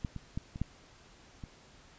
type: clicks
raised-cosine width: 5 ms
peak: -20 / -27 / -22 / -28 / -18 / -30 dBFS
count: 6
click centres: 0.048 / 0.163 / 0.375 / 0.559 / 0.616 / 1.438 s
effects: pink hiss -58 dBFS RMS until 1.98 s + resampled to 16000 Hz